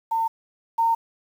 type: tone pair in turn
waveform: sine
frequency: 905 / 915.5 Hz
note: A5 / A#5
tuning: +48 / -32 cents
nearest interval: unison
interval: 20 cents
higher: second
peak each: -20 / -17 dBFS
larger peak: second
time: 0.11-0.28 / 0.78-0.95 s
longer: neither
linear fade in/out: 10 ms
effects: 8-bit